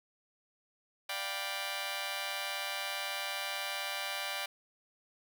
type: chord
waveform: 10% pulse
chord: G dominant seventh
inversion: second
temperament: just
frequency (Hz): 588 / 705.6 / 784 / 980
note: D5 / F5 / G5 / B5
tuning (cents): +2 / +18 / 0 / -14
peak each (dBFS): -33 / -35 / -32 / -36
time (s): 1.09-4.46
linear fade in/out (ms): 5
effects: none